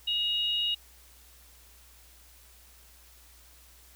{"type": "tone pair together", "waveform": "sine", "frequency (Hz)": [2869, 3790], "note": ["F7", "A#7"], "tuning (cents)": [46, 28], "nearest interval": "perfect fourth", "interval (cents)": 482, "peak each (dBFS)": [-27, -32], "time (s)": [0.07, 0.75], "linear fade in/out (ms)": 10, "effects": ["added 60 Hz sine -57 dBFS peak until 3.95 s", "white hiss -57 dBFS RMS until 3.95 s"]}